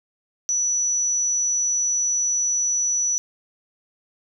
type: tone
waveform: sine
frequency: 5920 Hz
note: F#8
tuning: in tune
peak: -19 dBFS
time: 0.49-3.18 s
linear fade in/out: 0 ms
effects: none